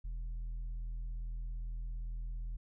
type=tone with tanh clipping; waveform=sine; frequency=41.2 Hz; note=E1; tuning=in tune; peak=-38 dBFS; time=0.04-2.57 s; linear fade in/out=10 ms; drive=4 dB; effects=none